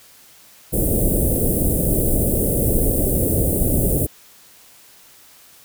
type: band-stop noise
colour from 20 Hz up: pink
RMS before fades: -18 dBFS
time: 0.72-4.07 s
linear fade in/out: 20 ms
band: 600 to 9000 Hz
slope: 48 dB/octave
effects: white hiss -48 dBFS RMS until 5.64 s